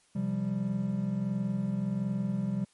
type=chord; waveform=triangle; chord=C suspended fourth; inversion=none; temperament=equal; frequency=130.81 / 174.61 / 196 Hz; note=C3 / F3 / G3; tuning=0 / 0 / 0 cents; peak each=-33 / -33 / -28 dBFS; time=0.15-2.65 s; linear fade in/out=10 ms; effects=white hiss -66 dBFS RMS until 2.73 s + MP3 48 kbps